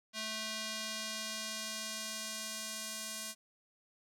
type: tone with band-pass filter sweep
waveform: square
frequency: 218.4 Hz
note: A3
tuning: 13 cents flat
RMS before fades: -41 dBFS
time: 0.13-3.35 s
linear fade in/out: 50 ms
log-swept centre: 4400 to 8000 Hz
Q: 1
effects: none